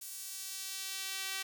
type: tone with high-pass filter sweep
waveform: sawtooth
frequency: 385 Hz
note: G4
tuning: 31 cents flat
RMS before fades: -41 dBFS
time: 0.01-1.43 s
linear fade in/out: 10 ms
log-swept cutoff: 8700 to 2200 Hz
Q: 0.8
effects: none